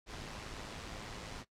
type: noise with amplitude modulation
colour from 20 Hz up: pink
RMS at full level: -43 dBFS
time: 0.06-1.45 s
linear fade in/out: 50 ms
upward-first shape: sine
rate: 107 Hz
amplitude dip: 45%
effects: noise-tail reverb RT60 0.1 s tail -18 dB re dry + low-pass 6000 Hz 12 dB/octave